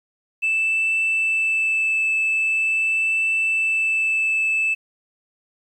sine tone with vibrato, 2637 Hz, E7, in tune, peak -16 dBFS, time 0.42-4.75 s, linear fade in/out 20 ms, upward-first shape triangle, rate 0.43 Hz, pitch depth 9 cents each way, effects tanh soft clip ceiling -15 dBFS + 9-bit

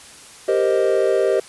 triangle chord, C minor seventh, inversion second, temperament equal, 392 / 466.2 / 523.3 / 622.3 Hz, G4 / Bb4 / C5 / Eb5, 0 / 0 / 0 / 0 cents, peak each -17 / -20 / -19 / -19 dBFS, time 0.48-1.4 s, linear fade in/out 5 ms, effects white hiss -42 dBFS RMS until 1.48 s + resampled to 24000 Hz

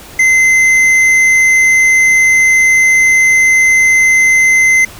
triangle tone with tanh clipping, 2062 Hz, C7, 26 cents flat, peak -7 dBFS, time 0.19-4.85 s, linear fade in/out 5 ms, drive 13 dB, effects pink hiss -33 dBFS RMS until 4.99 s

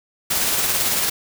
white noise with tremolo, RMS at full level -19 dBFS, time 0.3-1.1 s, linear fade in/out 10 ms, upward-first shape sine, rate 18 Hz, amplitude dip 30%, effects none

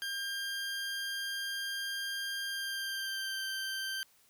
20% pulse tone with pitch glide, 1600 to 1563.5 Hz, G6 to G6, +35 to -5 cents, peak -30 dBFS, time 0.02-4.03 s, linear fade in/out 0 ms, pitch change -40 cents, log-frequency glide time 2.45-3.46 s, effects white hiss -66 dBFS RMS until 4.29 s

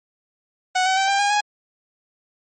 sawtooth tone with pitch steps, 740 / 757.3 / 775 / 793.1 / 811.7 / 830.6 Hz, F#5 / F#5 / G5 / G5 / G#5 / G#5, 0 / +40 / -20 / +20 / -40 / 0 cents, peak -13 dBFS, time 0.75-1.41 s, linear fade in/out 10 ms, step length 110 ms, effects MP3 32 kbps

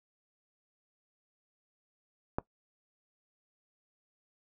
click, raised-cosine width 1 ms, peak -16 dBFS, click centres 2.385 s, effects noise-tail reverb RT60 0.1 s tail -20 dB re dry

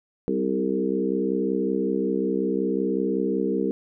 harmonic tone with a mistuned harmonic, 65.41 Hz, C2, in tune, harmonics 3 / 4 / 5 / 6 / 7, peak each -28 / -28 / -28 / -28 / -28 dBFS, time 0.28-3.71 s, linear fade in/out 0 ms, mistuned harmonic 6, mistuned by +21 cents, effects none

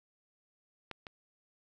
clicks, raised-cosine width 0.3 ms, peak -24 / -28 dBFS, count 2, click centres 0.913 / 1.068 s, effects none

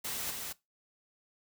white noise with echo, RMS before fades -37 dBFS, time 0.04-0.31 s, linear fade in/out 10 ms, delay 220 ms, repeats 1, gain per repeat -3 dB, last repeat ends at 0.53 s, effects noise-tail reverb RT60 0.2 s tail -20 dB re dry

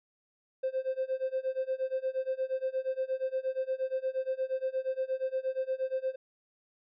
triangle tone with tremolo, 523.3 Hz, C5, in tune, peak -23 dBFS, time 0.63-6.16 s, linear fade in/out 10 ms, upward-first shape sine, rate 8.5 Hz, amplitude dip 95%, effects tanh soft clip ceiling -24 dBFS + resampled to 11025 Hz

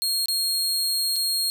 sawtooth tone with dropouts, 4257 Hz, C8, 29 cents sharp, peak -19 dBFS, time 0.02-1.5 s, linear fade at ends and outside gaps 0 ms, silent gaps 0.258-0.284 / 1.159-1.163 s, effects 9-bit

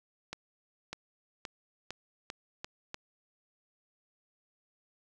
accelerating click train, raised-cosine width 0.2 ms, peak -21 dBFS, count 7, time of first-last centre 0.33-2.944 s, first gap 600 ms, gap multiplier 0.87, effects none

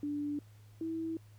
sine tone pair in turn, 291.8 / 325.4 Hz, D4 / E4, -11 / -22 cents, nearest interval major second, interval 189 cents, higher second, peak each -33 / -34 dBFS, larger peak first, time 0.03-0.39 / 0.81-1.17 s, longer neither, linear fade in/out 2 ms, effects added 105 Hz sine -54 dBFS peak until 1.38 s + pink hiss -67 dBFS RMS until 1.38 s

